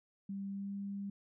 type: tone with pitch glide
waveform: sine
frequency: 197.1 to 199.39 Hz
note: G3 to G3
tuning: +10 to +30 cents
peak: -38 dBFS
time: 0.29-1.1 s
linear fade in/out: 5 ms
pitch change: +20 cents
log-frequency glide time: 0.49-0.74 s
effects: none